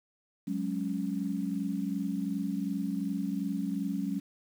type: chord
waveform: sine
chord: F# suspended second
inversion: none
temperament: equal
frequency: 185 / 207.7 / 277.2 Hz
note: F#3 / G#3 / C#4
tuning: 0 / 0 / 0 cents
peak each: -34 dBFS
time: 0.47-4.2 s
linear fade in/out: 10 ms
effects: 9-bit